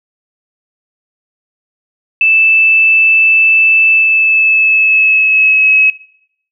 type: tone with pitch glide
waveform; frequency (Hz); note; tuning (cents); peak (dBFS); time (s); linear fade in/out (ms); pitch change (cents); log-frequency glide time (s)
sine; 2637 to 2566; E7 to E7; 0 to -47; -6; 2.21-5.9; 2; -47; 3.89-5.7
effects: noise-tail reverb RT60 0.7 s tail -20 dB re dry